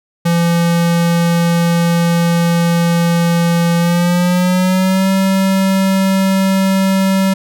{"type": "tone with pitch glide", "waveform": "square", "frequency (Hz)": [170.1, 192.04], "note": ["F3", "G3"], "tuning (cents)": [-45, -35], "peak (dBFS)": -11, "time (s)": [0.25, 7.34], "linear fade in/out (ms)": 10, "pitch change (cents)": 210, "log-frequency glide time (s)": [3.78, 5.09], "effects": []}